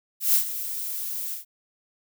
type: noise with ADSR envelope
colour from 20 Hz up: violet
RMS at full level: -18 dBFS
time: 0.2-1.45 s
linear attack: 140 ms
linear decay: 100 ms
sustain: -13 dB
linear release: 130 ms
effects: none